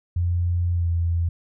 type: tone with pitch glide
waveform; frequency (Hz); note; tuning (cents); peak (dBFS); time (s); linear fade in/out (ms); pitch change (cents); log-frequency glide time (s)
sine; 87.31 to 84.78; F2 to E2; 0 to +49; -19; 0.16-1.29; 5; -51; 0.73-0.88
effects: none